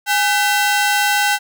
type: ring-modulated tone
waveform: sawtooth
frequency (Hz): 1174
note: D6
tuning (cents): -1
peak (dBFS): -7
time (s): 0.06-1.39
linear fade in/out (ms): 50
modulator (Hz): 350
effects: none